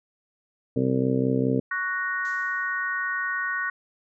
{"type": "harmonic tone", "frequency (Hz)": 64.9, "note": "C2", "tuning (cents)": -13, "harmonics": [2, 3, 4, 5, 6, 7, 8, 9], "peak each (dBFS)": [-27, -30, -24, -35, -32, -27, -38, -36], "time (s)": [0.76, 1.6], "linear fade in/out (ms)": 5}
{"type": "chord", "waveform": "sine", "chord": "F# major", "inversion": "second", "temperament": "equal with one note detuned", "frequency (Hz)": [1116.4, 1480, 1864.7], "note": ["C#6", "F#6", "A#6"], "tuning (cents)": [12, 0, 0], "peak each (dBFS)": [-32, -28, -29], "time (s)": [1.71, 3.7], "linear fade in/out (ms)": 5}
{"type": "noise with exponential decay", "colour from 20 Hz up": "violet", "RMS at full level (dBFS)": -37, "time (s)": [2.25, 2.99], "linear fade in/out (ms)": 0, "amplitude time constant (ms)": 160}
{"effects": ["resampled to 16000 Hz"]}